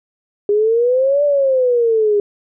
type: exponential two-way sweep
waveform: sine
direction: up then down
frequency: 405.5 to 587.3 to 405.5 Hz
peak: -11 dBFS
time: 0.49-2.2 s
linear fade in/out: 2 ms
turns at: 1.24 s
effects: none